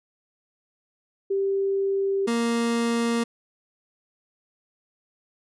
sine / 30% pulse tone pair in turn, 392 / 233.4 Hz, G4 / A#3, 0 / +2 cents, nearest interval major sixth, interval 898 cents, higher first, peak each -21 / -19 dBFS, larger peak second, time 1.3-2.27 / 2.27-3.24 s, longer neither, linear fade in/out 10 ms, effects resampled to 24000 Hz

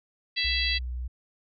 harmonic tone, 663 Hz, E5, 10 cents sharp, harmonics 3 / 4 / 5 / 6 / 7, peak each -31 / -31 / -31 / -31 / -31 dBFS, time 0.36-0.79 s, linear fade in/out 20 ms
sine tone with vibrato, 61.8 Hz, B1, 2 cents sharp, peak -30 dBFS, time 0.44-1.08 s, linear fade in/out 10 ms, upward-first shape sine, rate 3.6 Hz, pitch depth 8 cents each way
effects none

